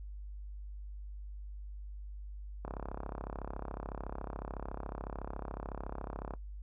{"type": "click train", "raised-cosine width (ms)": 1, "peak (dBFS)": -26, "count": 126, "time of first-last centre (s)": [2.65, 6.337], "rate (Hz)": 33.9, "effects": ["noise-tail reverb RT60 0.1 s tail -18 dB re dry", "added 50 Hz sine -42 dBFS peak until 6.62 s"]}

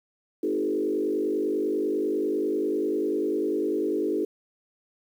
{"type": "tone with frequency modulation", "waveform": "sine", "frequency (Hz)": 367.2, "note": "F#4", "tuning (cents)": -13, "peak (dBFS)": -23, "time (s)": [0.43, 4.25], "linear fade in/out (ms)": 5, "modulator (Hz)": 50.1, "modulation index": 1.6, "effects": ["9-bit"]}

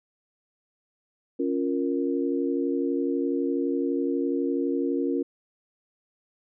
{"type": "chord", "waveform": "sine", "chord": "Bb minor", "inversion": "first", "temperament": "equal", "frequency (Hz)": [277.2, 349.2, 466.2], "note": ["Db4", "F4", "Bb4"], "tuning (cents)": [0, 0, 0], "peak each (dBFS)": [-26, -28, -30], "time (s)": [1.39, 5.23], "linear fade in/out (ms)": 10, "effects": []}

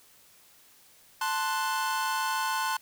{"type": "chord", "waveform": "45% pulse", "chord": "F# diminished", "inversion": "first", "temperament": "equal", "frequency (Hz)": [880, 1046.5, 1480], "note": ["A5", "C6", "F#6"], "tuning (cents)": [0, 0, 0], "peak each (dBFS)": [-31, -31, -33], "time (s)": [1.21, 2.77], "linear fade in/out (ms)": 5, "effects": ["white hiss -58 dBFS RMS until 2.81 s"]}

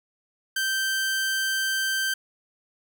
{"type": "tone", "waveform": "sawtooth", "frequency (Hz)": 1560, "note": "G6", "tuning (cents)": -9, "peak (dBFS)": -20, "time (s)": [0.56, 2.14], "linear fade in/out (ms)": 5, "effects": []}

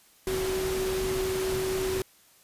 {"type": "tone in noise", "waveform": "sine", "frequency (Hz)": 377.2, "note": "F#4", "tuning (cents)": 33, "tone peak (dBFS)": -27, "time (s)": [0.27, 2.02], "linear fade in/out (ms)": 2, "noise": "pink", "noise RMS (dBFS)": -34, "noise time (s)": [0.27, 2.02], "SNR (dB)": 4, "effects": ["white hiss -59 dBFS RMS until 2.43 s", "resampled to 32000 Hz"]}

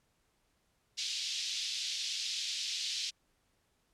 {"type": "band-pass noise", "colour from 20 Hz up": "white", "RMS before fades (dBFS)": -37, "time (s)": [0.97, 3.11], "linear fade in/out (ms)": 20, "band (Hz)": [3000, 5300], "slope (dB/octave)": 24, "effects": ["pink hiss -75 dBFS RMS until 3.93 s", "low-pass 12000 Hz 12 dB/octave"]}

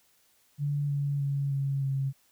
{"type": "tone with pitch steps", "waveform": "sine", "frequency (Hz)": [144.4, 142.25, 140.13, 138.04, 135.98], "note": ["D3", "C#3", "C#3", "C#3", "C#3"], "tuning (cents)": [-29, 45, 19, -7, -33], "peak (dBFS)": -26, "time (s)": [0.58, 2.13], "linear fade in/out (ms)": 50, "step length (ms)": 310, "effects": ["white hiss -66 dBFS RMS until 2.31 s"]}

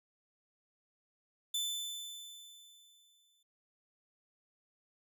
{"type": "tone with exponential decay", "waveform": "sawtooth", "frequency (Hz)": 3520, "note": "A7", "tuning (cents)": 0, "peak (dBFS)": -29, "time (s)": [1.54, 3.43], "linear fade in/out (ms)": 5, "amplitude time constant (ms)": 410, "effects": []}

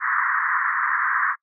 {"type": "band-pass noise", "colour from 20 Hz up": "white", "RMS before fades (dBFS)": -22, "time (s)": [0, 1.36], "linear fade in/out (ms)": 50, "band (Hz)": [1000, 1900], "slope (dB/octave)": 96, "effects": ["noise-tail reverb RT60 0.1 s tail -25 dB re dry"]}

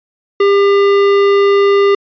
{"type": "tone with tanh clipping", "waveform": "sine", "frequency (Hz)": 400, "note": "G4", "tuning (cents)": 35, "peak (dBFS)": -9, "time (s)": [0.4, 1.95], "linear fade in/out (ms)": 5, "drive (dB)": 17, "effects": ["resampled to 11025 Hz"]}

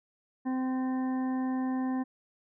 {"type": "harmonic tone", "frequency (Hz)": 258.7, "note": "C4", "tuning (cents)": -19, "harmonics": [1, 2, 3, 4, 6, 7], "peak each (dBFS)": [-28, -46, -40, -44, -55, -49], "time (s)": [0.45, 2.04], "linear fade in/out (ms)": 20, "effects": []}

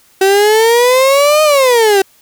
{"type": "exponential two-way sweep", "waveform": "35% pulse", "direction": "up then down", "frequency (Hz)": [380, 622.3, 380], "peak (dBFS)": -5, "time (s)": [0.21, 2.02], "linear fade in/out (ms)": 5, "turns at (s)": 1.43, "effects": ["white hiss -49 dBFS RMS until 2.21 s"]}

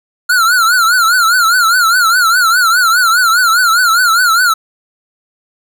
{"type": "tone with vibrato", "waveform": "square", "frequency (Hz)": 1406, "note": "F6", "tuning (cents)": 11, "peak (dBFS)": -8, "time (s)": [0.29, 4.54], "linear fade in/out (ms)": 10, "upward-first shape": "triangle", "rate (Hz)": 4.9, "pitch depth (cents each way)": 150, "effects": []}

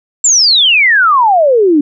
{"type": "exponential sweep", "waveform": "sine", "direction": "down", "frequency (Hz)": [7560, 280], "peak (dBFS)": -5, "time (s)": [0.24, 1.81], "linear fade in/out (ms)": 5, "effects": []}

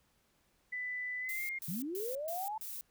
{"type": "tone with pitch glide", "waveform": "sine", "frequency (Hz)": [1993, 2124], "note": ["B6", "C7"], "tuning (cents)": [15, 25], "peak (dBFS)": -36, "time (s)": [0.72, 1.59], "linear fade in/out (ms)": 10, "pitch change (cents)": 110, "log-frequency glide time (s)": [1.2, 1.44]}
{"type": "noise bursts", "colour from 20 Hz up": "violet", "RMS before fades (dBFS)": -43, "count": 5, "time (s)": [1.29, 2.81], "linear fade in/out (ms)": 0, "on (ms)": 200, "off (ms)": 130}
{"type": "linear sweep", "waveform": "sine", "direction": "up", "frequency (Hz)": [150, 892], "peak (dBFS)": -36, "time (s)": [1.68, 2.58], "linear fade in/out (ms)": 5}
{"effects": ["pink hiss -73 dBFS RMS until 2.9 s"]}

